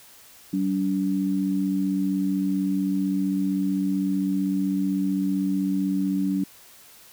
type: tone pair together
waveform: sine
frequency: 191.1 / 286.8 Hz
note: G3 / D4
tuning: -44 / -41 cents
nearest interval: perfect fifth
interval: 703 cents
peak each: -24 dBFS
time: 0.53-6.44 s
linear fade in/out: 5 ms
effects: white hiss -50 dBFS RMS until 7.12 s